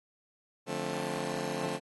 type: chord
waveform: 15% pulse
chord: D minor seventh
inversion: none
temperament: just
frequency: 146.83 / 176.2 / 220.2 / 264.3 Hz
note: D3 / F3 / A3 / C4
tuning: 0 / +16 / +2 / +18 cents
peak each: -33 dBFS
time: 0.66-1.8 s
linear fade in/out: 50 ms
effects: AAC 32 kbps